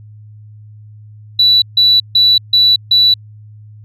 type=tone bursts; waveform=sine; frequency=3951 Hz; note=B7; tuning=in tune; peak=-5 dBFS; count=5; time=1.39-3.14 s; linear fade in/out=5 ms; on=230 ms; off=150 ms; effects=tanh soft clip ceiling -1 dBFS + added 106 Hz sine -34 dBFS peak until 3.84 s